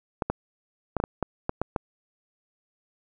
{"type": "clicks", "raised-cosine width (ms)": 1, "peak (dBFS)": -11, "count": 9, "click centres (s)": [0.222, 0.3, 0.967, 1.001, 1.039, 1.227, 1.494, 1.616, 1.762], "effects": []}